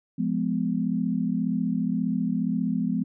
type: chord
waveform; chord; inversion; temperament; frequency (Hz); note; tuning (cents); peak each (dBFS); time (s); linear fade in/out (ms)
sine; F diminished; none; just; 174.61 / 209.5 / 251.4; F3 / Ab3 / Cb4; 0 / +15 / +31; -28 / -27 / -27; 0.18-3.04; 10
effects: none